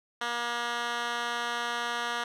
10% pulse tone with band-pass filter, 238.1 Hz, A#3, 37 cents sharp, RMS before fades -32 dBFS, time 0.21-2.24 s, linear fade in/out 5 ms, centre 2200 Hz, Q 0.95, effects none

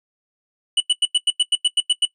square tone bursts, 2960 Hz, F#7, in tune, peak -14 dBFS, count 11, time 0.77-2.054 s, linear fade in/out 5 ms, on 34 ms, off 91 ms, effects noise-tail reverb RT60 0.1 s tail -17 dB re dry + resampled to 24000 Hz

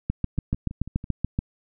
two click trains, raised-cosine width 5 ms, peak -11 / -23 dBFS, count 10 / 5, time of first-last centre 0.1-1.389 / 0.38-1.041 s, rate 6.98 / 6.05 Hz, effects none

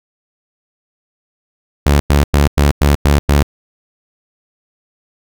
sawtooth tone bursts, 72 Hz, D2, 34 cents flat, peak -4 dBFS, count 7, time 1.86-3.428 s, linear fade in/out 0 ms, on 140 ms, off 98 ms, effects none

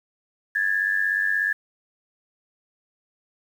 sine tone pair together, 1661.2 / 1757.9 Hz, G#6 / A6, 0 / -2 cents, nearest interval minor second, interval 98 cents, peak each -23 dBFS, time 0.55-1.53 s, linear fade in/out 5 ms, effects 8-bit

